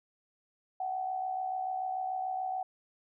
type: tone with amplitude modulation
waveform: sine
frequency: 750 Hz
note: F#5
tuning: 23 cents sharp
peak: -29 dBFS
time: 0.8-2.63 s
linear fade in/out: 5 ms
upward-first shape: sine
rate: 66.9 Hz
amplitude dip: 55%
effects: none